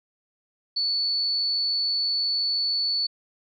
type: tone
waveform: sine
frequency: 4453 Hz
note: C#8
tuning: 7 cents sharp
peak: -22 dBFS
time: 0.76-3.07 s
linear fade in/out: 10 ms
effects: none